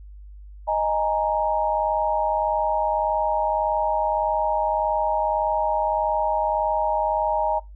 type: chord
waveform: sine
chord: D# suspended fourth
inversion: none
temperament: equal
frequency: 622.3 / 830.6 / 932.3 Hz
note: D#5 / G#5 / A#5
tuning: 0 / 0 / 0 cents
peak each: -24 dBFS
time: 0.67-7.6 s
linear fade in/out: 20 ms
effects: noise-tail reverb RT60 0.2 s tail -20 dB re dry + added 50 Hz sine -39 dBFS peak until 7.75 s